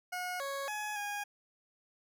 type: tone with pitch steps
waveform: 20% pulse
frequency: 724 / 553 / 843 / 820 Hz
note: F#5 / C#5 / G#5 / G#5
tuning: -38 / -4 / +26 / -22 cents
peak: -31 dBFS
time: 0.12-1.24 s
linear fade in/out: 10 ms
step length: 280 ms
effects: none